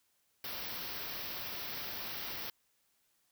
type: band-stop noise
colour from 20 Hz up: white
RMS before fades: -41 dBFS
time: 0.44-2.5 s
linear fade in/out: 2 ms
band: 5700 to 13000 Hz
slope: 96 dB/octave
effects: white hiss -75 dBFS RMS until 3.31 s